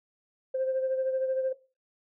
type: beating tone pair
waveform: sine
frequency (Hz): 523.3 / 536.3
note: C5 / C5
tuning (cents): 0 / +43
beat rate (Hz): 13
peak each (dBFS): -26 / -34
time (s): 0.54-1.53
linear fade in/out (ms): 10
effects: noise-tail reverb RT60 0.3 s tail -17 dB re dry + tanh soft clip ceiling -21 dBFS